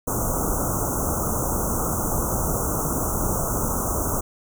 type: band-stop noise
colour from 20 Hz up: pink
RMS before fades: -24 dBFS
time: 0.07-4.21 s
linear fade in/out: 10 ms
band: 1400 to 6000 Hz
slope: 96 dB/octave
effects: none